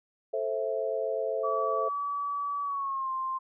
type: chord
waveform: sine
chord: A minor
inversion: none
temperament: just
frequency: 440 / 528 / 660 Hz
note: A4 / C5 / E5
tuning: 0 / +16 / +2 cents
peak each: -32 dBFS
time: 0.33-1.89 s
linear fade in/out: 10 ms
type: tone with pitch glide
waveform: sine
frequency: 1145 to 1050 Hz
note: D6 to C6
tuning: -44 to +6 cents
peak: -29 dBFS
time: 1.43-3.39 s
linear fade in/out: 20 ms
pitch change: -150 cents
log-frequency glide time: 2.63-3.11 s
effects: none